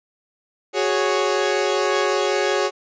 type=chord; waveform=sawtooth; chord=F# suspended second; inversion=none; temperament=equal; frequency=370 / 415.3 / 554.4 Hz; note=F#4 / G#4 / C#5; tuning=0 / 0 / 0 cents; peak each=-19 / -18 / -19 dBFS; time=0.73-2.71 s; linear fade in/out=50 ms; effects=resampled to 16000 Hz